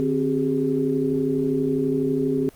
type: tone cluster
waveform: sine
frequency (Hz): 151 / 264.2 / 382.9 / 415.1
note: D3 / C4 / G4 / G#4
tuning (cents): +48 / +17 / -41 / -1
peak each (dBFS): -29 / -22 / -27 / -25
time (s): 0-2.49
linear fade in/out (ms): 0
effects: pink hiss -51 dBFS RMS until 2.55 s + Opus 24 kbps